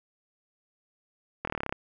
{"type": "slowing click train", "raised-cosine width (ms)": 0.5, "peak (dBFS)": -15, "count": 11, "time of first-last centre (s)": [1.45, 1.725], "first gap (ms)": 24, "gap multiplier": 1.03, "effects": []}